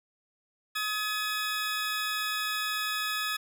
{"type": "tone pair together", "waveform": "20% pulse", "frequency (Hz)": [1261.8, 1700], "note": ["D#6", "G#6"], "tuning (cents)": [24, 40], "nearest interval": "perfect fourth", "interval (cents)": 516, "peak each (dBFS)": -27, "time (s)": [0.75, 3.37], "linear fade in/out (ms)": 10, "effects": []}